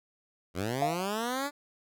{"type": "linear sweep", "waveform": "10% pulse", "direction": "up", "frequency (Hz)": [82.41, 293.7], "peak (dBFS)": -22, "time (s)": [0.54, 1.51], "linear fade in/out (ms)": 50}
{"type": "tone with exponential decay", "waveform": "sine", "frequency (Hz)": 700, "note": "F5", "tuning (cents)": 4, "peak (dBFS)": -22, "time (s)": [0.82, 1.13], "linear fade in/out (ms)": 2, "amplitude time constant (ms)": 67}
{"effects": []}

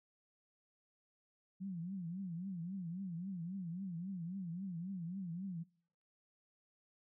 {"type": "tone with vibrato", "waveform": "sine", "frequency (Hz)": 180, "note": "F#3", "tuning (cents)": -47, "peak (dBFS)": -40, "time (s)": [1.6, 5.64], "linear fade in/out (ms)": 20, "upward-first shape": "triangle", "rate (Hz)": 3.7, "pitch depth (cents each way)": 190, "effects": ["noise-tail reverb RT60 0.7 s tail -26 dB re dry"]}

